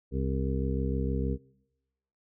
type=harmonic tone; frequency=66.5 Hz; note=C2; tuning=29 cents sharp; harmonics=1 / 2 / 3 / 4 / 6 / 7; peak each=-30 / -33 / -35 / -36 / -38 / -38 dBFS; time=0.11-1.38 s; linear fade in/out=50 ms; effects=noise-tail reverb RT60 1.0 s tail -25 dB re dry